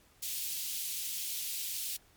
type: high-pass noise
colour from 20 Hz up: white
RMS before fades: -37 dBFS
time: 0.22-1.97 s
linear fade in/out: 10 ms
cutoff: 2700 Hz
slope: 24 dB/octave
effects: pink hiss -64 dBFS RMS until 2.16 s + MP3 96 kbps